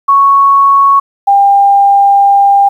sine tone pair in turn, 1108.7 / 798.5 Hz, C#6 / G5, 0 / +32 cents, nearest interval tritone, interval 568 cents, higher first, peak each -3 dBFS, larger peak neither, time 0.08-1 / 1.27-2.69 s, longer second, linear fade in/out 10 ms, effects 7-bit

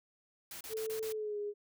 white noise bursts, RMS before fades -46 dBFS, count 5, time 0.51-1.124 s, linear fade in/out 2 ms, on 98 ms, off 31 ms
sine tone with pitch glide, 440 to 412.9 Hz, A4 to G#4, 0 to -10 cents, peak -35 dBFS, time 0.69-1.54 s, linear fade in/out 50 ms, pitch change -110 cents, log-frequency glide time 1.08-1.38 s
effects none

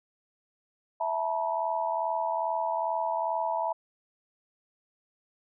sine chord, E suspended fourth, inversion none, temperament equal with one note detuned, 659.3 / 880 / 962.4 Hz, E5 / A5 / B5, 0 / 0 / -45 cents, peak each -31 dBFS, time 1-3.73 s, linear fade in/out 10 ms, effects none

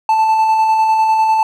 triangle tone with tremolo, 880 Hz, A5, in tune, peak -7 dBFS, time 0.09-1.43 s, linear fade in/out 2 ms, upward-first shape square, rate 10 Hz, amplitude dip 25%, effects none

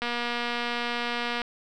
click train, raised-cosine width 0.3 ms, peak -14 dBFS, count 335, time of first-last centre 0.02-1.417 s, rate 239 Hz, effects none

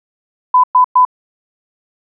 sine tone bursts, 1003 Hz, B5, 26 cents sharp, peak -5 dBFS, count 3, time 0.54-1.051 s, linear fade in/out 5 ms, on 97 ms, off 110 ms, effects none

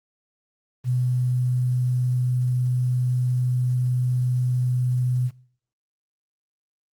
sine tone with quantisation, 125.2 Hz, B2, 24 cents sharp, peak -19 dBFS, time 0.84-5.31 s, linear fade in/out 50 ms, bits 8, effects noise-tail reverb RT60 0.5 s tail -21 dB re dry + Opus 24 kbps

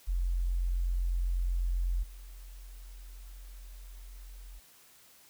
sine tone with level steps, 44 Hz, F1, 14 cents sharp, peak -27 / -44 dBFS, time 0.07-4.6 s, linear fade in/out 20 ms, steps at 2.02 s, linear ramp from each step 20 ms, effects white hiss -59 dBFS RMS until 5.29 s

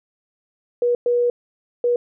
sine tone bursts at uneven times, 483.2 Hz, B4, 38 cents flat, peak -15 dBFS, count 3, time 0.82-0.95 / 1.06-1.3 / 1.84-1.96 s, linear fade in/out 2 ms, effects none

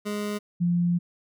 25% pulse / sine tone pair in turn, 207.7 / 174.04 Hz, G#3 / F3, 0 / -6 cents, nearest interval minor third, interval 306 cents, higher first, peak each -24 / -20 dBFS, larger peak second, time 0.05-0.39 / 0.6-0.99 s, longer second, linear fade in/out 20 ms, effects none

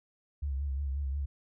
sine tone with vibrato, 69.3 Hz, C#2, in tune, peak -30 dBFS, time 0.42-1.26 s, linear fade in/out 10 ms, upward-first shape sine, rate 5.6 Hz, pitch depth 71 cents each way, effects none

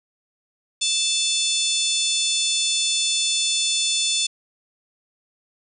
harmonic tone, 880 Hz, A5, in tune, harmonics 3 / 4 / 5 / 6 / 7 / 8 / 9 / 10, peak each -30 / -23 / -29 / -29 / -30 / -27 / -38 / -28 dBFS, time 0.81-4.27 s, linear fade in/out 10 ms, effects none

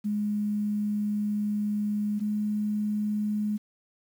sine tone pair in turn, 208.4 / 210.1 Hz, G#3 / G#3, +6 / +20 cents, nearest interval unison, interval 14 cents, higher second, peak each -25 dBFS, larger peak neither, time 0.04-2.2 / 2.2-3.58 s, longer first, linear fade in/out 20 ms, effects 9-bit

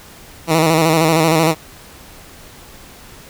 10% pulse tone with vibrato, 160.9 Hz, E3, 42 cents flat, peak -3 dBFS, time 0.47-1.55 s, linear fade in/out 50 ms, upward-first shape square, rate 13 Hz, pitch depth 50 cents each way, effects pink hiss -40 dBFS RMS until 3.29 s

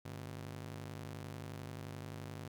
sawtooth ring-modulated tone, 123.47 Hz, B2, in tune, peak -37 dBFS, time 0.05-2.48 s, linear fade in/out 5 ms, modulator 25.7 Hz, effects none

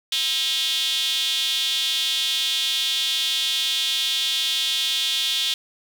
square tone with high-pass filter, 145.6 Hz, D3, 15 cents flat, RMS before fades -23 dBFS, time 0.12-5.54 s, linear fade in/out 2 ms, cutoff 3400 Hz, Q 5.6, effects none

